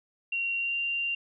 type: tone with pitch glide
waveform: sine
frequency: 2751 to 2775 Hz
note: F7 to F7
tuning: -27 to -12 cents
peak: -27 dBFS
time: 0.32-1.15 s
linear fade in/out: 5 ms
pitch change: +15 cents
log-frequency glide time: 0.56-0.75 s
effects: none